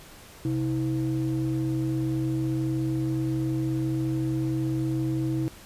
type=ring-modulated tone; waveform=triangle; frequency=95.6 Hz; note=G2; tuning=43 cents flat; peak=-19 dBFS; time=0.45-5.48 s; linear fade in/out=0 ms; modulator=226 Hz; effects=pink hiss -48 dBFS RMS until 5.65 s + resampled to 32000 Hz